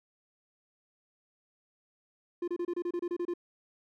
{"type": "tone bursts", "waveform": "triangle", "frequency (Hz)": 349.2, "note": "F4", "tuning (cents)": 0, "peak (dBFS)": -28, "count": 11, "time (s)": [2.42, 3.338], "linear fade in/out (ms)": 5, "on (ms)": 58, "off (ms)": 28, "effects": []}